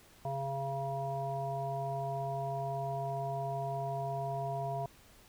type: harmonic tone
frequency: 137.1 Hz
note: C#3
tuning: 19 cents flat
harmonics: 1 / 3 / 5 / 7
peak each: -38 / -44 / -36 / -43 dBFS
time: 0.25-4.86 s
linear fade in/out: 2 ms
effects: pink hiss -60 dBFS RMS until 5.28 s